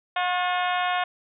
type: harmonic tone with a mistuned harmonic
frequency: 360.5 Hz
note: F#4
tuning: 45 cents flat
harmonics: 2 / 3 / 4 / 5 / 6 / 7 / 8 / 9 / 10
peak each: -25 / -29 / -31 / -33 / -35 / -36 / -37 / -38 / -39 dBFS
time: 0.16-1.04 s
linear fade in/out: 5 ms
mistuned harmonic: 5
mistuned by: -39 cents
effects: none